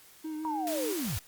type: tone with vibrato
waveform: triangle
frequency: 311.1 Hz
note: D#4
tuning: in tune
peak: -32 dBFS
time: 0.24-0.93 s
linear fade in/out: 10 ms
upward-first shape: sine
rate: 6.2 Hz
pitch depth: 28 cents each way
type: linear sweep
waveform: sine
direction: down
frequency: 967 to 74 Hz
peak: -31 dBFS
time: 0.45-1.18 s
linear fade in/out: 0 ms
type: high-pass noise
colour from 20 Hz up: white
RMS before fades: -38 dBFS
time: 0.67-1.19 s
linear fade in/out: 0 ms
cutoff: 290 Hz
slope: 96 dB/octave
effects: white hiss -56 dBFS RMS until 1.27 s + Opus 48 kbps